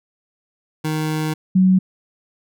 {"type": "tone pair in turn", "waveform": ["25% pulse", "sine"], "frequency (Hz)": [155.56, 186.76], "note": ["D#3", "F#3"], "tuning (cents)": [0, 16], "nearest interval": "minor third", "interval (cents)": 316, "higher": "second", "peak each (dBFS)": [-16, -10], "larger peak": "second", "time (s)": [[0.84, 1.34], [1.55, 1.79]], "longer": "first", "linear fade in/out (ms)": 10, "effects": []}